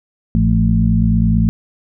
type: harmonic tone with a mistuned harmonic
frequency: 55 Hz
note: A1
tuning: in tune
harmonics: 1 / 2 / 3 / 4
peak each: -16 / -16 / -16 / -16 dBFS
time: 0.35-1.49 s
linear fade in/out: 0 ms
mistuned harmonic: 3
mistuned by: +60 cents
effects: none